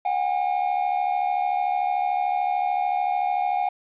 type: tone pair together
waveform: triangle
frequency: 729 / 802.5 Hz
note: F#5 / G5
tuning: -26 / +40 cents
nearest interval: major second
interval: 166 cents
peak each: -22 dBFS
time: 0.05-3.69 s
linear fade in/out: 5 ms
effects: resampled to 8000 Hz + 9-bit